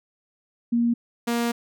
sine / sawtooth tone pair in turn, 235.7 / 235.7 Hz, A#3 / A#3, +19 / +19 cents, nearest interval unison, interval 0 cents, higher neither, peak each -18 dBFS, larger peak neither, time 0.72-0.94 / 1.27-1.52 s, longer second, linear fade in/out 10 ms, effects none

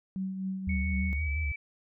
sine tone with tremolo, 190 Hz, F#3, 46 cents sharp, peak -29 dBFS, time 0.16-1.13 s, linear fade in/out 0 ms, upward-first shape triangle, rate 3.9 Hz, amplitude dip 50%
sine tone with vibrato, 74 Hz, D2, 14 cents sharp, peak -28 dBFS, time 0.67-1.52 s, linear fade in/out 5 ms, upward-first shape square, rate 5.8 Hz, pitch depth 78 cents each way
sine tone with pitch glide, 2217 to 2307 Hz, C#7 to D7, 0 to -31 cents, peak -35 dBFS, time 0.69-1.56 s, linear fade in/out 5 ms, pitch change +69 cents, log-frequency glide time 1.13-1.32 s
effects none

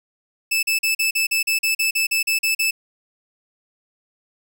sawtooth tone bursts, 2626 Hz, E7, 7 cents flat, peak -14 dBFS, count 14, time 0.51-2.71 s, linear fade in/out 10 ms, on 120 ms, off 40 ms, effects none

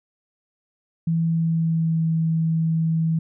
sine tone with pitch glide, 164.81 to 162.17 Hz, E3 to E3, 0 to -28 cents, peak -18 dBFS, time 1.07-3.19 s, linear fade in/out 5 ms, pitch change -28 cents, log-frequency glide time 1.24-2.06 s, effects none

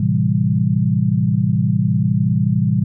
sine chord, A minor seventh, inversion none, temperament equal with one note detuned, 111.41 / 130.81 / 164.81 / 196 Hz, A2 / C3 / E3 / G3, +22 / 0 / 0 / 0 cents, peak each -19 dBFS, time 0-2.84 s, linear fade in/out 5 ms, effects none

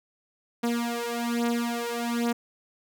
sawtooth beating tone pair, 235.5 / 236.7 Hz, A#3 / A#3, +18 / +27 cents, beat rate 1.2 Hz, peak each -25 dBFS, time 0.63-2.33 s, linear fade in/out 10 ms, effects none

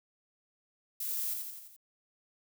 violet noise with echo, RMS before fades -36 dBFS, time 1-1.34 s, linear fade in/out 5 ms, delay 85 ms, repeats 5, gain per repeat -4 dB, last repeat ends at 1.765 s, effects none

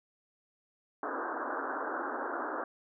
white band-pass noise, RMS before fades -36 dBFS, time 1.03-2.64 s, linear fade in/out 2 ms, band 250 to 1600 Hz, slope 96 dB/octave, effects none

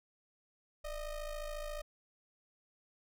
square ring-modulated tone, 311.1 Hz, D#4, in tune, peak -37 dBFS, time 0.84-1.82 s, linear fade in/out 10 ms, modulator 284 Hz, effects none

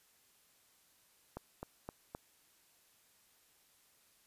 click train, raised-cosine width 1 ms, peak -28 dBFS, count 4, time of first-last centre 1.37-2.149 s, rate 3.85 Hz, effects white hiss -69 dBFS RMS until 4.26 s + resampled to 32000 Hz

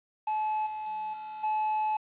triangle tone with level steps, 860 Hz, A5, 40 cents flat, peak -25 / -32 / -30 / -36 / -24 dBFS, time 0.27-1.97 s, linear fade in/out 5 ms, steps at 0.66 / 0.86 / 1.13 / 1.43 s, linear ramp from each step 10 ms, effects resampled to 8000 Hz + 9-bit

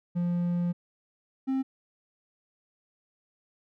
triangle tone pair in turn, 174.61 / 265.5 Hz, F3 / C4, 0 / +25 cents, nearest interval perfect fifth, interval 725 cents, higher second, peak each -23 dBFS, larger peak neither, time 0.15-0.73 / 1.47-1.63 s, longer first, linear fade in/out 20 ms, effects none

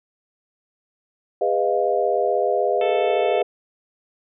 sine chord, F half-diminished seventh, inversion first, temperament equal with one note detuned, 407 / 493.9 / 622.3 / 698.5 Hz, Ab4 / Cb5 / Eb5 / F5, -35 / 0 / 0 / 0 cents, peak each -23 dBFS, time 1.41-3.43 s, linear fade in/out 5 ms
harmonic tone, 440 Hz, A4, in tune, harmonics 1 / 2 / 3 / 4 / 5 / 6 / 7 / 8, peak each -27 / -35 / -39 / -43 / -35 / -35 / -40 / -41 dBFS, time 2.81-3.42 s, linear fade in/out 2 ms
effects none

